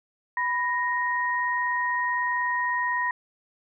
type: tone pair together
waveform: sine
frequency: 989.5 / 1868 Hz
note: B5 / A#6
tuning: +3 / +3 cents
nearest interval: major seventh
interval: 1100 cents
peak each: -26 dBFS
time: 0.37-3.11 s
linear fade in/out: 2 ms
effects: none